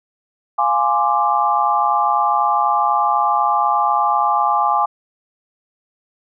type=chord; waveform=sine; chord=D half-diminished seventh; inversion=first; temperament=equal; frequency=698.5 / 830.6 / 1046.5 / 1174.7 Hz; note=F5 / Ab5 / C6 / D6; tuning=0 / 0 / 0 / 0 cents; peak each=-22 / -17 / -21 / -18 dBFS; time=0.58-4.86 s; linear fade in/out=10 ms; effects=none